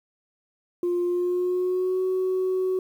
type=tone with pitch glide; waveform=sine; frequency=351.9 to 372.8 Hz; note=F4 to F#4; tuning=+13 to +13 cents; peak=-20 dBFS; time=0.83-2.79 s; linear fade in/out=2 ms; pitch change=+100 cents; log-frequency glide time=1.04-2.02 s; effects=tanh soft clip ceiling -19 dBFS + 9-bit